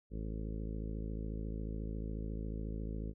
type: harmonic tone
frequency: 54.1 Hz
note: A1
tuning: 29 cents flat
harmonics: 1 / 2 / 3 / 4 / 5 / 6 / 7 / 8 / 9 / 10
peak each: -39 / -46 / -46 / -47 / -51 / -51 / -57 / -52 / -58 / -60 dBFS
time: 0.1-3.14 s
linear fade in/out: 50 ms
effects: none